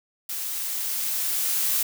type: noise with level ramp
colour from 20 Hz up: blue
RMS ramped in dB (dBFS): -31 to -23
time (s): 0.29-1.83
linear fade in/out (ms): 5
effects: none

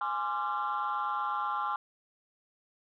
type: chord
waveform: sine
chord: D half-diminished seventh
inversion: second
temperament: equal with one note detuned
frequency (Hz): 830.6 / 1046.5 / 1174.7 / 1371.3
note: Ab5 / C6 / D6 / F6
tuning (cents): 0 / 0 / 0 / -32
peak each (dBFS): -34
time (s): 0.01-1.76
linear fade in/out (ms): 2
effects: tanh soft clip ceiling -24 dBFS

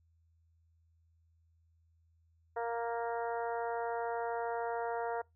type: harmonic tone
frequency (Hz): 233.1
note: A#3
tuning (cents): 0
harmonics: 2 / 3 / 4 / 5 / 6 / 7 / 8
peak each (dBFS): -37 / -38 / -40 / -51 / -46 / -52 / -52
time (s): 2.56-5.22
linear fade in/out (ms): 10
effects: noise-tail reverb RT60 0.2 s tail -25 dB re dry + added 82 Hz sine -67 dBFS peak until 5.35 s

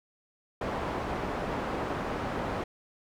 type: low-pass noise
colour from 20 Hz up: white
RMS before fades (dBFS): -33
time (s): 0.61-2.64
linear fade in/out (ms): 5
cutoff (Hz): 900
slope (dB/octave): 12
effects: none

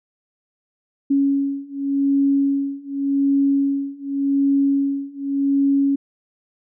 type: beating tone pair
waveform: sine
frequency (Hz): 277.2 / 278.07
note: C#4 / C#4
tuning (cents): 0 / +6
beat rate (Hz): 0.87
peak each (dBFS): -20 / -19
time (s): 1.1-5.96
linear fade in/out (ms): 10
effects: none

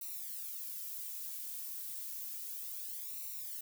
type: noise with flanger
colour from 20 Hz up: violet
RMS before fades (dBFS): -43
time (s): 0.01-3.61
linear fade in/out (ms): 5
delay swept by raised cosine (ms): 0.6 to 3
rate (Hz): 0.31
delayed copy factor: -0.85
effects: none

